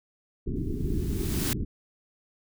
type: low-pass noise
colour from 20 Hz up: pink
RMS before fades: -29 dBFS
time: 0.46-1.65 s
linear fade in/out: 10 ms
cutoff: 410 Hz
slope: 96 dB/octave
type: noise with exponential growth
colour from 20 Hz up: white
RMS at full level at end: -29 dBFS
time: 0.56-1.53 s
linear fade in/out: 0 ms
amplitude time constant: 210 ms
effects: none